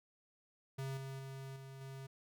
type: tone with level steps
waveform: square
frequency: 134.7 Hz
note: C#3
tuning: 49 cents flat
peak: -40 / -44 / -46 / -50 / -47 dBFS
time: 0.78-2.07 s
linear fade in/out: 10 ms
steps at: 0.97 / 1.19 / 1.56 / 1.81 s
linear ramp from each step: 2 ms
effects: none